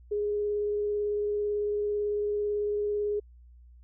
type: tone with vibrato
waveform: sine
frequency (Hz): 414.7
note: G#4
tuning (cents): -3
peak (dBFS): -26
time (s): 0.11-3.2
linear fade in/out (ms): 10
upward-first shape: sine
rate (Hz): 18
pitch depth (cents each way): 10
effects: added 60 Hz sine -50 dBFS peak until 3.83 s